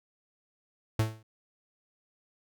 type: tone with exponential decay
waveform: 45% pulse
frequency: 110 Hz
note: A2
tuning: in tune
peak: -21 dBFS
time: 0.99-1.23 s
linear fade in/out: 5 ms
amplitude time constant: 52 ms
effects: none